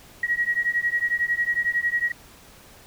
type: beating tone pair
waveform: sine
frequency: 1900 / 1911 Hz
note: A#6 / A#6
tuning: +33 / +43 cents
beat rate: 11 Hz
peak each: -24 dBFS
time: 0.23-2.12 s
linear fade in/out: 5 ms
effects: pink hiss -49 dBFS RMS until 2.86 s